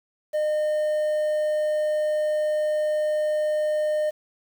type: tone with quantisation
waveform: triangle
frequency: 609 Hz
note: D#5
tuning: 37 cents flat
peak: -19 dBFS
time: 0.33-4.11 s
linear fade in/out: 20 ms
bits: 8
effects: none